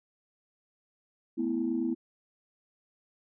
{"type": "chord", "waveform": "sine", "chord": "A suspended second", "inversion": "none", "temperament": "equal with one note detuned", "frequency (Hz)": [220, 248.8, 329.6], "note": ["A3", "B3", "E4"], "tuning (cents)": [0, 13, 0], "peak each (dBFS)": [-35, -30, -30], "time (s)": [1.37, 1.95], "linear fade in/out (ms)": 20, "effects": ["tanh soft clip ceiling -19 dBFS"]}